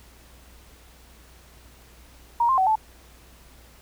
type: tone with pitch steps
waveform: sine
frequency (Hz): 942 / 1054 / 756 / 872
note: A#5 / C6 / F#5 / A5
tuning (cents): +18 / +12 / +37 / -16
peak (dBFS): -17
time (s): 2.4-2.756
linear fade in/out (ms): 5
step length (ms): 89
effects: added 60 Hz sine -51 dBFS peak until 3.81 s + pink hiss -53 dBFS RMS until 3.81 s